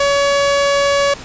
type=tone; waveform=sawtooth; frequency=564 Hz; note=C#5; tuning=30 cents sharp; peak=-8 dBFS; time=0-1.14 s; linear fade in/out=5 ms; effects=pink hiss -33 dBFS RMS until 1.24 s + resampled to 16000 Hz